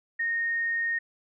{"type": "tone", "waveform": "sine", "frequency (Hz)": 1851, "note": "A#6", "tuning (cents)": -13, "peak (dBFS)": -25, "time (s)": [0.19, 0.99], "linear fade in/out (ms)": 10, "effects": []}